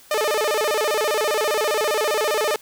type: tone with vibrato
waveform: sawtooth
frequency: 512 Hz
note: C5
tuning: 38 cents flat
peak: -15 dBFS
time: 0.11-2.56 s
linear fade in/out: 2 ms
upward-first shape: square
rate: 15 Hz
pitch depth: 290 cents each way
effects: white hiss -49 dBFS RMS until 2.61 s